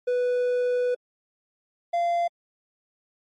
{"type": "tone pair in turn", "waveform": "triangle", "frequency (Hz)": [493.9, 689.2], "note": ["B4", "F5"], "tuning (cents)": [0, -23], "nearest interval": "tritone", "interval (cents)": 577, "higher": "second", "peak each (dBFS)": -19, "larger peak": "neither", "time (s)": [[0.07, 0.95], [1.93, 2.28]], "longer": "first", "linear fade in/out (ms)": 10, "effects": ["MP3 48 kbps"]}